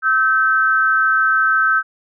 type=tone pair together; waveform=sine; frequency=1300 / 1546 Hz; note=E6 / G6; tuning=-24 / -24 cents; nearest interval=minor third; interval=300 cents; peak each=-16 / -14 dBFS; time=0.02-1.83 s; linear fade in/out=50 ms; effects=none